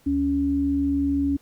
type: tone pair together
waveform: sine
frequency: 73.7 / 279.9 Hz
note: D2 / C#4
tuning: +7 / +17 cents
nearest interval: octave + major seventh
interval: 2310 cents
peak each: -29 / -20 dBFS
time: 0.06-1.37 s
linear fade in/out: 10 ms
effects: pink hiss -59 dBFS RMS until 1.41 s